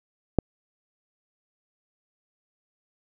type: click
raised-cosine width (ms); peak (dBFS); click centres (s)
2; -5; 0.387
effects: none